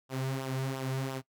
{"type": "tone with flanger", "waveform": "sawtooth", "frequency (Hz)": 132.7, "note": "C3", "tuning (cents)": 25, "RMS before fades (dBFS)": -34, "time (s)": [0.09, 1.22], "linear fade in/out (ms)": 50, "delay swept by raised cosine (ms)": [0.44, 3.74], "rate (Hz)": 2.9, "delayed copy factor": -0.6, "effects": ["noise-tail reverb RT60 0.1 s tail -19 dB re dry"]}